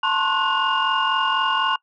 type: tone cluster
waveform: sine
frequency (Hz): 888 / 1047 / 1091 / 1466 / 2824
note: A5 / C6 / C#6 / F#6 / F7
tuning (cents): +16 / +1 / -28 / -16 / +19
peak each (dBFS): -24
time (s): 0.03-1.76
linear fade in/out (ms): 5
effects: noise-tail reverb RT60 0.1 s tail -23 dB re dry + tanh soft clip ceiling -10 dBFS